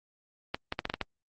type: clicks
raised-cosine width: 0.3 ms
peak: -14 dBFS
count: 7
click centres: 0.545 / 0.724 / 0.791 / 0.854 / 0.899 / 0.94 / 1.013 s
effects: Opus 32 kbps